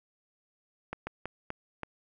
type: slowing click train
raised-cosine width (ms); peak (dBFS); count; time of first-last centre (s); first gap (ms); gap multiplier
0.5; -20; 5; 0.93-1.833; 140; 1.33
effects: none